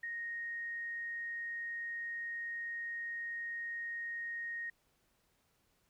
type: tone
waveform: sine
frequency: 1864.7 Hz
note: A#6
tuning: in tune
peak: -38 dBFS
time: 0.03-4.7 s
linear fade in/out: 5 ms
effects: pink hiss -75 dBFS RMS until 5.89 s